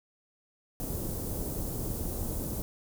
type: band-stop noise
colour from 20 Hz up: pink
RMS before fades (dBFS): -34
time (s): 0.8-2.62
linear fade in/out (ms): 0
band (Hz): 470 to 11000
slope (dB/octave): 12
effects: none